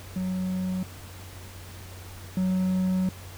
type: tone pair in turn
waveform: triangle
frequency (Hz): 185 / 185.69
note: F#3 / F#3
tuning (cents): 0 / +6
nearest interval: unison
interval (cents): 6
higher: second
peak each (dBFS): -24 / -20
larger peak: second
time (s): 0.16-0.83 / 2.37-3.09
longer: second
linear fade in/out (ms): 2
effects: added 92 Hz sine -42 dBFS peak until 3.37 s + pink hiss -46 dBFS RMS until 3.37 s